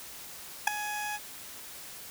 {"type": "tone with ADSR envelope", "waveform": "20% pulse", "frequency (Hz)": 838, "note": "G#5", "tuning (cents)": 15, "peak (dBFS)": -12, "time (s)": [0.67, 1.19], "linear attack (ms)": 6, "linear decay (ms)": 5, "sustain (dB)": -16, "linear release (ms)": 40, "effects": ["white hiss -45 dBFS RMS until 2.1 s"]}